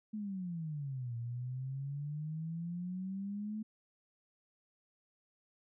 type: exponential two-way sweep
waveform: sine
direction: down then up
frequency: 218.4 to 116.2 to 218.4 Hz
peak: -37 dBFS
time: 0.13-3.63 s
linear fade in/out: 10 ms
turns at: 1.16 s
effects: none